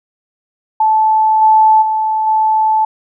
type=tone with level steps; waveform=sine; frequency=872 Hz; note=A5; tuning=16 cents flat; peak=-8 / -5 / -12 / -9 dBFS; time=0.8-2.85 s; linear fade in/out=5 ms; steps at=1.41 / 1.81 / 2.26 s; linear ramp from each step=20 ms; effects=none